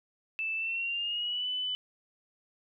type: tone with pitch glide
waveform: sine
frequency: 2641 to 2999 Hz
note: E7 to F#7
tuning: +3 to +23 cents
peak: -30 dBFS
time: 0.39-1.75 s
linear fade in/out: 0 ms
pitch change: +220 cents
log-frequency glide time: 0.56-1.48 s
effects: none